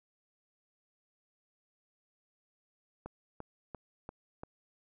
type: click train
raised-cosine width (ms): 1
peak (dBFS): -28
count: 5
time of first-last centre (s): 3.06-4.435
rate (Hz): 2.91
effects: none